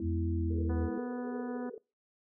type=chord; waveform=sine; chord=E major; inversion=first; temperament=equal; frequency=207.7 / 246.9 / 329.6 Hz; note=G#3 / B3 / E4; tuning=0 / 0 / 0 cents; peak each=-41 / -41 / -36 dBFS; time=0-0.98 s; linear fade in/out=2 ms
type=tone with pitch glide; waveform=sine; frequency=86.1 to 81.64 Hz; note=F2 to E2; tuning=-24 to -16 cents; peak=-30 dBFS; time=0.01-0.9 s; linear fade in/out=50 ms; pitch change=-92 cents; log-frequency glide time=0.33-0.69 s
type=band-pass noise; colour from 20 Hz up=pink; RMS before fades=-45 dBFS; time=0.5-1.78 s; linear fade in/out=2 ms; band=410 to 480 Hz; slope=96 dB/octave
type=harmonic tone; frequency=246.9 Hz; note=B3; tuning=in tune; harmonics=1 / 2 / 3 / 4 / 5 / 6 / 7; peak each=-36 / -43 / -47 / -51 / -55 / -53 / -57 dBFS; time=0.69-1.7 s; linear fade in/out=10 ms
effects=noise-tail reverb RT60 0.3 s tail -24 dB re dry